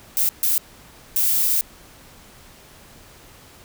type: noise bursts at uneven times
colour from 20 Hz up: violet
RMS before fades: -19 dBFS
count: 3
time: 0.17-0.29 / 0.43-0.58 / 1.16-1.61 s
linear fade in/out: 0 ms
effects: pink hiss -47 dBFS RMS until 3.64 s